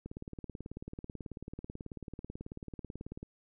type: click train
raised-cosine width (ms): 3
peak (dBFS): -29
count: 59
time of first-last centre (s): 0.06-3.229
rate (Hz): 18.3
effects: none